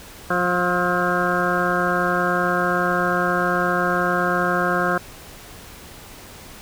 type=harmonic tone with a mistuned harmonic; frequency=177.5 Hz; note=F3; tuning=28 cents sharp; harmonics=1 / 2 / 3 / 4 / 6 / 7 / 8 / 9; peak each=-26 / -26 / -26 / -26 / -26 / -26 / -26 / -26 dBFS; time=0.3-4.98 s; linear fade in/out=5 ms; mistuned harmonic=7; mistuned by=+58 cents; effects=pink hiss -41 dBFS RMS until 6.61 s